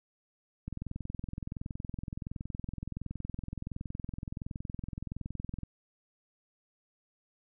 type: click train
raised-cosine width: 5 ms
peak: -25 dBFS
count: 107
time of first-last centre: 0.68-5.633 s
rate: 21.4 Hz
effects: none